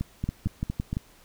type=two click trains; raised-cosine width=5 ms; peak=-16 / -15 dBFS; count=5 / 5; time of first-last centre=0.01-0.93 / 0.29-0.969 s; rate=4.35 / 5.89 Hz; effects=pink hiss -56 dBFS RMS until 1.24 s